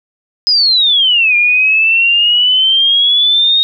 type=exponential two-way sweep; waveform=sine; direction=down then up; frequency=5090 to 2400 to 3744 Hz; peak=-7 dBFS; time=0.47-3.63 s; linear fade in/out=0 ms; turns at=1.36 s; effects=none